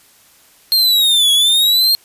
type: linear two-way sweep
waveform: 45% pulse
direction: down then up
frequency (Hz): 4248 to 3330 to 4248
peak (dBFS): -9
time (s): 0.72-1.95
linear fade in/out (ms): 0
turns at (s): 1.32
effects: white hiss -49 dBFS RMS until 2.04 s + resampled to 32000 Hz